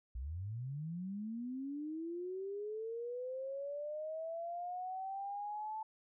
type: linear sweep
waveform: sine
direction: up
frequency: 55.8 to 880 Hz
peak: -39 dBFS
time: 0.15-5.83 s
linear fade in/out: 5 ms
effects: none